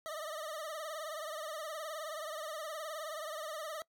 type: tone with vibrato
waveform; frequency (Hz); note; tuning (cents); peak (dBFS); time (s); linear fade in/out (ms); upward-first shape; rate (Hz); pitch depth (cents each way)
25% pulse; 622.3; D#5; 0; -36; 0.06-3.82; 0; triangle; 19; 110
effects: noise-tail reverb RT60 0.1 s tail -22 dB re dry